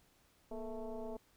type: tone with frequency modulation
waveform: sine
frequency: 209.4 Hz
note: G#3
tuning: 15 cents sharp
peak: -40 dBFS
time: 0.51-1.17 s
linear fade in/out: 5 ms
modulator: 224 Hz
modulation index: 2.5
effects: pink hiss -70 dBFS RMS until 1.36 s